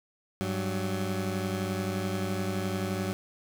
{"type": "tone pair together", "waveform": "20% pulse", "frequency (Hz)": [99.3, 187.02], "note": ["G2", "F#3"], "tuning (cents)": [23, 19], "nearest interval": "major seventh", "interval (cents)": 1096, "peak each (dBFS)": -27, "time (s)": [0.41, 3.13], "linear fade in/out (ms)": 0, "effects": []}